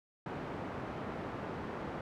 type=band-pass noise; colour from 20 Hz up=pink; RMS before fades=-41 dBFS; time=0.26-2.01 s; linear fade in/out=2 ms; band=120 to 1300 Hz; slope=12 dB/octave; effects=none